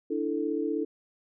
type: chord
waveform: sine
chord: D suspended second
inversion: none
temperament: equal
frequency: 293.7 / 329.6 / 440 Hz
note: D4 / E4 / A4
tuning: 0 / 0 / 0 cents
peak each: -31 dBFS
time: 0.1-0.85 s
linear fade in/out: 10 ms
effects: none